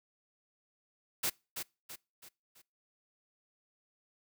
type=noise with echo; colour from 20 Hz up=white; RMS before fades=-32 dBFS; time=1.23-1.3 s; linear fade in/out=10 ms; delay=330 ms; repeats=4; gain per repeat=-7 dB; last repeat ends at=2.62 s; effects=noise-tail reverb RT60 0.3 s tail -25 dB re dry